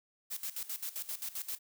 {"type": "noise with tremolo", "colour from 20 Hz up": "blue", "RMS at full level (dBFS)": -38, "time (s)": [0.3, 1.59], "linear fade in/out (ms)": 20, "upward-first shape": "square", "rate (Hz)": 7.6, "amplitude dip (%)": 80, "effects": []}